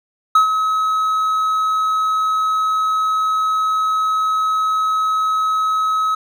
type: tone with ADSR envelope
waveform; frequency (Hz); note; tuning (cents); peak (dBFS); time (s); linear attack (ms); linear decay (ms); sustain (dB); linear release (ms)
triangle; 1281; E6; -50; -5; 0.35-6.15; 5; 110; -8; 6
effects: none